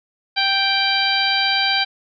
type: harmonic tone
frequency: 784 Hz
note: G5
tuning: in tune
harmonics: 1 / 2 / 3 / 4 / 5 / 6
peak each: -23 / -23 / -23 / -23 / -23 / -23 dBFS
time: 0.36-1.85 s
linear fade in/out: 20 ms
effects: none